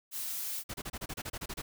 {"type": "noise", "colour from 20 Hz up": "blue", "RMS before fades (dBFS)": -37, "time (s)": [0.11, 0.64], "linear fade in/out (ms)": 50}
{"type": "noise bursts", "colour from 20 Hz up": "pink", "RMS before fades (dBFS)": -39, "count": 12, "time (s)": [0.69, 1.62], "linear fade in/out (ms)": 10, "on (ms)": 50, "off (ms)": 30}
{"effects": []}